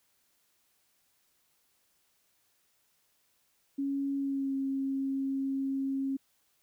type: tone with pitch glide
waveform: sine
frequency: 277.2 to 270.7 Hz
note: C#4 to C#4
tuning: 0 to -41 cents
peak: -29 dBFS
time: 3.78-6.17 s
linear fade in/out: 10 ms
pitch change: -41 cents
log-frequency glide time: 4.17-4.55 s
effects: white hiss -72 dBFS RMS until 6.62 s